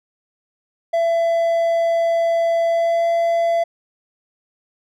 triangle tone with pitch glide, 670 to 675.1 Hz, E5 to E5, +28 to +41 cents, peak -13 dBFS, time 0.93-3.64 s, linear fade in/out 10 ms, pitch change +13 cents, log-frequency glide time 2.68-3.07 s, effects none

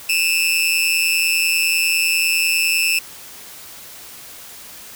sawtooth tone with amplitude modulation, 2637 Hz, E7, in tune, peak -8 dBFS, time 0.09-2.99 s, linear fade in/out 5 ms, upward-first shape sine, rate 170 Hz, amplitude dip 90%, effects white hiss -38 dBFS RMS until 4.95 s

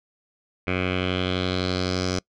10% pulse tone with low-pass filter sweep, 91.8 Hz, F#2, 13 cents flat, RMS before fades -25 dBFS, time 0.67-2.19 s, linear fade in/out 5 ms, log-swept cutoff 2400 to 5600 Hz, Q 3.8, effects noise-tail reverb RT60 0.1 s tail -25 dB re dry

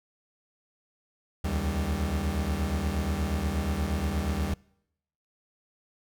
40% pulse tone cluster, 70.5 / 78.9 / 196.2 Hz, C#2 / D#2 / G3, +30 / +25 / +2 cents, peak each -31 / -29 / -32 dBFS, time 1.44-4.54 s, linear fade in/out 5 ms, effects noise-tail reverb RT60 0.8 s tail -25 dB re dry

